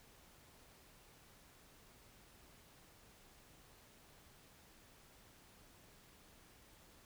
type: silence
effects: pink hiss -64 dBFS RMS until 7.05 s